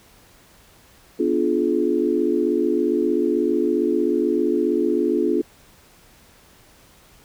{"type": "chord", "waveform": "sine", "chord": "B diminished seventh", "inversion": "none", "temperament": "equal with one note detuned", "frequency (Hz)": [246.9, 293.7, 349.2, 426], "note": ["B3", "D4", "F4", "Ab4"], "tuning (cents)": [0, 0, 0, 44], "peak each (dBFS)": [-25, -23, -21, -23], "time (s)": [1.19, 5.42], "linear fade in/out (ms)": 10, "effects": ["pink hiss -52 dBFS RMS until 7.24 s"]}